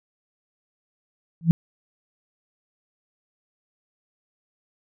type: tone with exponential growth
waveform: sine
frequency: 165.8 Hz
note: E3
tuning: 10 cents sharp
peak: -7 dBFS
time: 1.41-1.51 s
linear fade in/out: 0 ms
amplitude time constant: 21 ms
effects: none